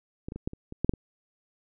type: clicks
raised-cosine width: 3 ms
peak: -22 / -24 / -24 / -16 / -27 / -26 / -13 / -6 / -21 dBFS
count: 9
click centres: 0.285 / 0.321 / 0.36 / 0.475 / 0.534 / 0.724 / 0.846 / 0.894 / 0.937 s
effects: none